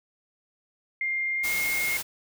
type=tone with pitch glide; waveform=sine; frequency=2111 to 2144 Hz; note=C7 to C7; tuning=+15 to +42 cents; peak=-25 dBFS; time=1.01-1.97 s; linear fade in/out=2 ms; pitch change=+27 cents; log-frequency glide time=1.36-1.55 s
type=noise; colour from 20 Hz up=white; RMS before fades=-32 dBFS; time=1.43-2.03 s; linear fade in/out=20 ms
effects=none